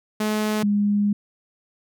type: tone pair in turn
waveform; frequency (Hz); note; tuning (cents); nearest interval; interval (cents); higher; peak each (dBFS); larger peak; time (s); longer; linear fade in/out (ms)
sawtooth / sine; 213.6 / 205.1; G#3 / G#3; +49 / -21; minor second; 70; first; -17; neither; 0.2-0.63 / 0.63-1.13; second; 5
effects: none